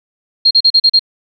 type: tone bursts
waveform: sine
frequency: 4225 Hz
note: C8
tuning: 16 cents sharp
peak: -5 dBFS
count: 6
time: 0.45-0.994 s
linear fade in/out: 10 ms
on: 59 ms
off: 38 ms
effects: none